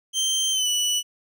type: tone with pitch glide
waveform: 25% pulse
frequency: 3136 to 2960 Hz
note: G7 to F#7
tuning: 0 to 0 cents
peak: -17 dBFS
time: 0.13-1.03 s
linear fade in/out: 50 ms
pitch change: -100 cents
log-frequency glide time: 0.51-0.68 s
effects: none